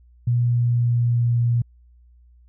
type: tone with pitch glide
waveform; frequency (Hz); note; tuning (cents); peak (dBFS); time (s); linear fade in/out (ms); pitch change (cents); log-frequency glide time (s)
sine; 120.6 to 119.01; B2 to A#2; -41 to +36; -16; 0.27-1.62; 5; -23; 0.42-1.34
effects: added 60 Hz sine -49 dBFS peak until 2.48 s